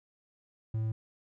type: tone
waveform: triangle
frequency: 110.7 Hz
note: A2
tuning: 11 cents sharp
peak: -27 dBFS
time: 0.74-0.92 s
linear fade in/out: 5 ms
effects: none